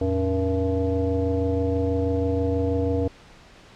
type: tone with frequency modulation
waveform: sine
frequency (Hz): 279.4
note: C#4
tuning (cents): +14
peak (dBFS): -20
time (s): 0.01-3.08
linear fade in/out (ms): 5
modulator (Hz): 195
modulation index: 1.5
effects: pink hiss -49 dBFS RMS until 3.75 s + low-pass 5000 Hz 12 dB/octave